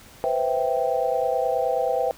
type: chord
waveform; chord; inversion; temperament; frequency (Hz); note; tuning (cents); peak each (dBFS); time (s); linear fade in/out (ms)
sine; C major seventh; third; equal; 493.9 / 523.3 / 659.3 / 784; B4 / C5 / E5 / G5; 0 / 0 / 0 / 0; -26; 0.24-2.11; 0
effects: pink hiss -48 dBFS RMS until 2.17 s